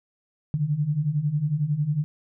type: beating tone pair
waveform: sine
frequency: 141.6 / 152.6 Hz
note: C#3 / D#3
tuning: +37 / -33 cents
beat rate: 11 Hz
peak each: -27 / -23 dBFS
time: 0.54-2.04 s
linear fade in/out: 0 ms
effects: none